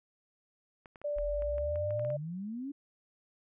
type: clicks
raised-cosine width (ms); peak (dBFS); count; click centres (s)
0.5; -35; 11; 0.858 / 0.958 / 1.016 / 1.185 / 1.422 / 1.582 / 1.758 / 1.907 / 1.995 / 2.049 / 2.103
type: tone with pitch glide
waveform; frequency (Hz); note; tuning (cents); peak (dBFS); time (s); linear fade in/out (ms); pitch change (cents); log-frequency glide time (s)
sine; 586 to 597.3; D5 to D5; -4 to +29; -31; 1.04-2.17; 10; +33; 1.56-1.86
type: exponential sweep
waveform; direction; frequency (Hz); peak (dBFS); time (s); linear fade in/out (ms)
sine; up; 38.89 to 290.8; -36; 1.16-2.72; 10
effects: none